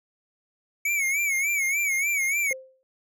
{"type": "tone with vibrato", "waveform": "square", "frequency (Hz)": 2241, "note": "C#7", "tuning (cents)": 18, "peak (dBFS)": -23, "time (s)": [0.85, 2.53], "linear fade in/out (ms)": 5, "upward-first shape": "sine", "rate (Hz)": 3.4, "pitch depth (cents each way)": 100}
{"type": "tone with exponential decay", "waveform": "sine", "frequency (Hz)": 523.3, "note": "C5", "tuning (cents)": 0, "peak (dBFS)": -30, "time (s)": [2.51, 2.83], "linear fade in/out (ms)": 0, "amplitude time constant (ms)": 69}
{"effects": []}